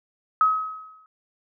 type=tone with exponential decay; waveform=sine; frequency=1275 Hz; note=D#6; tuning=42 cents sharp; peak=-13 dBFS; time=0.41-1.06 s; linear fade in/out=1 ms; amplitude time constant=140 ms; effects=none